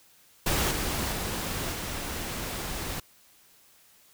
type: noise with level steps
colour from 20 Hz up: pink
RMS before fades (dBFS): -26 / -30 / -32 / -34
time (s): 0.46-3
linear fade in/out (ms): 5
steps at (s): 0.71 / 1.12 / 1.72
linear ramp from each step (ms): 2
effects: white hiss -59 dBFS RMS until 4.13 s